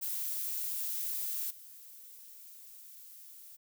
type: noise with level steps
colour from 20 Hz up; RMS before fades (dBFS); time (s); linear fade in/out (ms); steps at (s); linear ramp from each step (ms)
violet; -36 / -52; 0.01-3.57; 20; 1.5; 10
effects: none